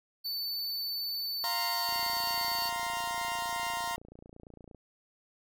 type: tone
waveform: square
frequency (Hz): 4509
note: C#8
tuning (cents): +29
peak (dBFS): -33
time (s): 0.24-2.7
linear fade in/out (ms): 20
type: chord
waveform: sawtooth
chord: F suspended fourth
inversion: none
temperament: equal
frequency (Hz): 698.5 / 932.3 / 1046.5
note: F5 / Bb5 / C6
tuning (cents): 0 / 0 / 0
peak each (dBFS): -34 / -31 / -34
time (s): 1.44-3.96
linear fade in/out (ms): 0
type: click train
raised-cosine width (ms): 2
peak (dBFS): -37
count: 83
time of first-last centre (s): 1.89-4.747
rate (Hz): 28.7
effects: none